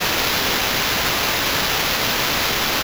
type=noise with sample-and-hold; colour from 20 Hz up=white; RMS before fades=-20 dBFS; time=0-2.83 s; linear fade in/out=20 ms; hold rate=8820 Hz; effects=none